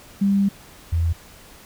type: tone pair in turn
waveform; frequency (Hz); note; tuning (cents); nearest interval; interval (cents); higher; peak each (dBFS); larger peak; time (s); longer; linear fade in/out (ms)
sine; 198.4 / 83.42; G3 / E2; +21 / +21; octave + minor third; 1500; first; -15 / -17; first; 0.21-0.49 / 0.92-1.13; first; 10
effects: pink hiss -46 dBFS RMS until 1.65 s